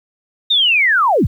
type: linear sweep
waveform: sine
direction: down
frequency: 3729 to 33.01 Hz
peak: -10 dBFS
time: 0.5-1.27 s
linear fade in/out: 10 ms
effects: 8-bit